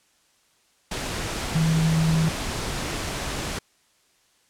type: tone in noise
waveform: sine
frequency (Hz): 160.8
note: E3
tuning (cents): -43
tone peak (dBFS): -18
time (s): 1.55-2.29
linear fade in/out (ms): 5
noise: pink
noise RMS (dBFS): -29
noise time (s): 0.91-3.59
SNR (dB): +8
effects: white hiss -63 dBFS RMS until 4.49 s + low-pass 9000 Hz 12 dB/octave